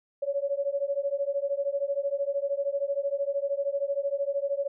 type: beating tone pair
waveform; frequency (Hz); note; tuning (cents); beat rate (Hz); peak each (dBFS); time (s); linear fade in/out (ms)
sine; 554.4 / 567.4; C#5 / C#5; 0 / +40; 13; -29; 0.22-4.68; 10
effects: none